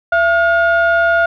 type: tone pair together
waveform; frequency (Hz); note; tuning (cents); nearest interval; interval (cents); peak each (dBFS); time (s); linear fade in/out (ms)
sine; 673.9 / 1428; E5 / F6; +38 / +38; octave + minor second; 1300; -11; 0.12-1.26; 5
effects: tanh soft clip ceiling -6 dBFS